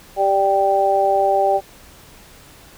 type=harmonic tone; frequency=196 Hz; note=G3; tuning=in tune; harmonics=2 / 3 / 4; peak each=-21 / -18 / -16 dBFS; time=0.16-1.61 s; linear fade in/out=50 ms; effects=pink hiss -45 dBFS RMS until 2.77 s